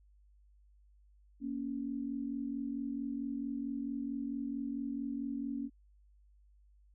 sine tone pair together, 235.5 / 280 Hz, A#3 / C#4, +18 / +18 cents, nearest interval minor third, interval 300 cents, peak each -39 / -37 dBFS, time 1.4-5.7 s, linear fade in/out 50 ms, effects added 50 Hz sine -61 dBFS peak until 6.94 s

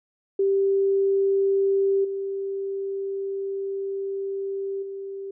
sine tone with level steps, 392 Hz, G4, in tune, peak -18 / -26 / -31 dBFS, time 0.39-5.31 s, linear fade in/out 5 ms, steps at 2.04 / 4.82 s, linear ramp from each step 10 ms, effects none

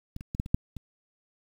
clicks, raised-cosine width 5 ms, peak -24 / -29 / -21 / -14 / -26 / -9 / -26 dBFS, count 7, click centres 0.164 / 0.209 / 0.349 / 0.399 / 0.461 / 0.545 / 0.767 s, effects 8-bit

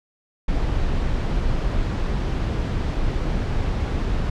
brown noise, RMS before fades -22 dBFS, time 0.48-4.3 s, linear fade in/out 5 ms, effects low-pass 5000 Hz 12 dB/octave

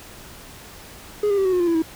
triangle tone with pitch steps, 416.6 / 401.7 / 387.4 / 373.5 / 360.2 / 347.3 / 334.9 / 322.9 Hz, G#4 / G4 / G4 / F#4 / F#4 / F4 / E4 / E4, +5 / +42 / -20 / +16 / -46 / -10 / +27 / -36 cents, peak -14 dBFS, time 1.23-1.822 s, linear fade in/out 5 ms, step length 74 ms, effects tanh soft clip ceiling -10 dBFS + pink hiss -42 dBFS RMS until 1.95 s

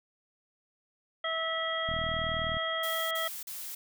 harmonic tone, 651 Hz, E5, 22 cents flat, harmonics 1 / 2 / 3 / 5, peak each -35 / -35 / -35 / -35 dBFS, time 1.24-3.28 s, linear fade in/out 5 ms
click train, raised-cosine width 5 ms, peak -27 dBFS, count 28, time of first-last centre 1.89-2.568 s, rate 39.8 Hz
blue noise bursts, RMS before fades -40 dBFS, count 3, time 2.83-3.75 s, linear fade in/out 5 ms, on 280 ms, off 40 ms
effects none

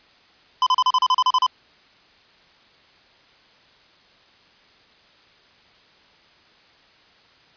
square tone bursts, 1016 Hz, B5, 49 cents sharp, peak -15 dBFS, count 11, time 0.62-1.465 s, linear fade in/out 2 ms, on 45 ms, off 35 ms, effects white hiss -54 dBFS RMS until 7.56 s + resampled to 11025 Hz

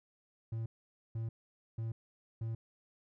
triangle tone bursts, 113.1 Hz, A2, 48 cents sharp, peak -33 dBFS, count 4, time 0.52-2.55 s, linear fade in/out 5 ms, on 140 ms, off 490 ms, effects none

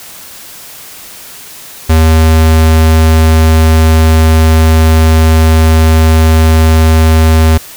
square tone, 79.9 Hz, D#2, 47 cents sharp, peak -4 dBFS, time 1.89-7.58 s, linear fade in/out 10 ms, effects white hiss -30 dBFS RMS until 7.76 s

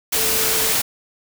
sine tone in noise, 442.1 Hz, A4, 8 cents sharp, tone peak -28 dBFS, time 0.16-0.73 s, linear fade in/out 10 ms, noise white, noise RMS -19 dBFS, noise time 0.12-0.82 s, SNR -12 dB, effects none

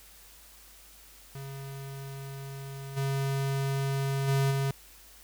square tone with level steps, 136.9 Hz, C#3, 21 cents flat, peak -39 / -28 / -24 / -27 dBFS, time 1.35-4.71 s, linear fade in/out 2 ms, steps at 2.96 / 4.27 / 4.5 s, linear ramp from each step 20 ms, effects added 50 Hz sine -58 dBFS peak until 5.23 s + white hiss -54 dBFS RMS until 5.23 s

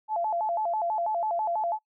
sine tone with vibrato, 770 Hz, G5, 31 cents flat, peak -25 dBFS, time 0.08-1.79 s, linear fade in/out 50 ms, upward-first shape square, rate 6.1 Hz, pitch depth 200 cents each way, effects noise-tail reverb RT60 0.1 s tail -24 dB re dry

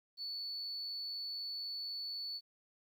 sine tone, 4452 Hz, C#8, 7 cents sharp, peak -38 dBFS, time 0.17-2.41 s, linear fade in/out 50 ms, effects tanh soft clip ceiling -35 dBFS + 12-bit

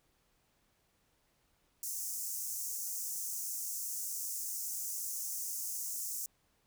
pink high-pass noise, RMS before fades -39 dBFS, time 1.83-6.26 s, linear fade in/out 2 ms, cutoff 5900 Hz, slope 48 dB/octave, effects pink hiss -74 dBFS RMS until 6.66 s

